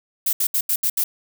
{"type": "noise bursts at uneven times", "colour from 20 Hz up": "violet", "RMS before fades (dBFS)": -20, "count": 6, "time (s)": [[0.26, 0.33], [0.4, 0.47], [0.54, 0.61], [0.69, 0.76], [0.83, 0.9], [0.97, 1.04]], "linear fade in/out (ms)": 5, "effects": []}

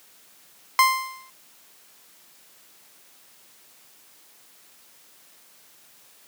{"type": "tone with exponential decay", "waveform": "30% pulse", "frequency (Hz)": 1046.5, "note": "C6", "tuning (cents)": 0, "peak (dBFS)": -9, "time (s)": [0.79, 1.3], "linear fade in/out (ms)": 1, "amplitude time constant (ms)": 110, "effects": ["white hiss -54 dBFS RMS until 6.27 s", "high-pass 150 Hz 12 dB/octave"]}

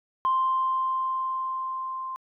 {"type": "tone with level ramp", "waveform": "sine", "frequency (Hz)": 1046.5, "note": "C6", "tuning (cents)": 0, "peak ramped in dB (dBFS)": [-19, -31], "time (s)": [0.25, 2.16], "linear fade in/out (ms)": 0, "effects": ["tanh soft clip ceiling -16 dBFS"]}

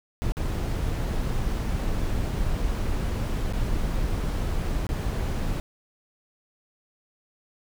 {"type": "noise with dropouts", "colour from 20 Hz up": "brown", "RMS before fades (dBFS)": -26, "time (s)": [0.22, 5.6], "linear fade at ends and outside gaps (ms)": 0, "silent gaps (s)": [[0.321, 0.369], [3.525, 3.534], [4.867, 4.891]], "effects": []}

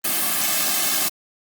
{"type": "noise with comb filter", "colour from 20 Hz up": "white", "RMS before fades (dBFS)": -21, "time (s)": [0.04, 1.09], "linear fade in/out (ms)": 10, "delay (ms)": 2.1, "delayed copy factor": -0.9, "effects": ["high-pass 200 Hz 12 dB/octave", "Opus 32 kbps"]}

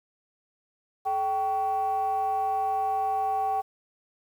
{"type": "tone with frequency modulation", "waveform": "sine", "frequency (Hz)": 776, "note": "G5", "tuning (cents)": -18, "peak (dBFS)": -23, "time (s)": [1.05, 3.62], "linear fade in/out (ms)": 20, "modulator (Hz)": 346, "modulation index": 0.44, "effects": ["tanh soft clip ceiling -19 dBFS", "9-bit"]}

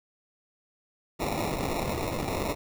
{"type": "noise with sample-and-hold", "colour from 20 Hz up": "violet", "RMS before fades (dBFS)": -30, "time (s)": [1.19, 2.55], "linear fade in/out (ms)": 20, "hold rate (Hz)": 1575, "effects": []}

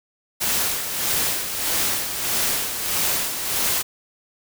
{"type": "noise with tremolo", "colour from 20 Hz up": "white", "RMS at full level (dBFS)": -21, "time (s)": [0.4, 3.83], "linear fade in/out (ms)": 20, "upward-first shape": "sine", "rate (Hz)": 1.6, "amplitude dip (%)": 55, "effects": []}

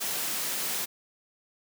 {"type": "high-pass noise", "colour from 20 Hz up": "white", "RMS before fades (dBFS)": -31, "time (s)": [0, 0.86], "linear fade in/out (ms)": 20, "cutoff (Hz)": 130, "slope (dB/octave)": 48, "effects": []}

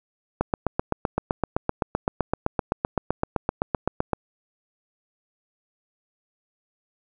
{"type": "click train", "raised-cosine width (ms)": 1, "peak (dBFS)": -7, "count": 30, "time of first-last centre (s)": [0.41, 4.133], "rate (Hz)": 7.79, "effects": []}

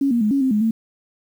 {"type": "tone with pitch steps", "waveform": "sine", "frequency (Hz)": [276.4, 236.3, 211.9, 276.6, 262.3, 210.7, 224.3], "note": ["C#4", "A#3", "G#3", "C#4", "C4", "G#3", "A3"], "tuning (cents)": [-5, 24, 35, -4, 4, 25, 34], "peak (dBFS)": -15, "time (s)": [0.01, 0.71], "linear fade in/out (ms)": 5, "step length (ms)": 100, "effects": ["8-bit"]}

